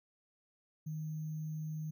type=tone with sample-and-hold; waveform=sine; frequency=155.56 Hz; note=D#3; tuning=in tune; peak=-37 dBFS; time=0.86-1.91 s; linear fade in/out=10 ms; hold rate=6300 Hz; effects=none